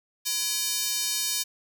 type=tone with high-pass filter; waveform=square; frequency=337.7 Hz; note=E4; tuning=42 cents sharp; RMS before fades=-28 dBFS; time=0.25-1.44 s; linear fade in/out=20 ms; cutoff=4800 Hz; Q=1.2; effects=none